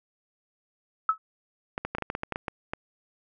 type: tone with exponential decay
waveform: sine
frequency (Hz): 1296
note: E6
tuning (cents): -30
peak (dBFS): -15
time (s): 1.09-1.18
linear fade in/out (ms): 2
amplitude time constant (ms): 18
type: clicks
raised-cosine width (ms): 0.5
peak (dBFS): -15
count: 12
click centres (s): 1.779 / 1.85 / 1.95 / 1.984 / 2.023 / 2.101 / 2.151 / 2.234 / 2.323 / 2.359 / 2.482 / 2.735
effects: none